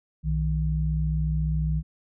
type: tone pair together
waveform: sine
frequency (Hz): 61.74 / 156.12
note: B1 / D#3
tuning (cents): 0 / +6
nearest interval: octave + major third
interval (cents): 1606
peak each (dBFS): -25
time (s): 0.23-1.83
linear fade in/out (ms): 50
effects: none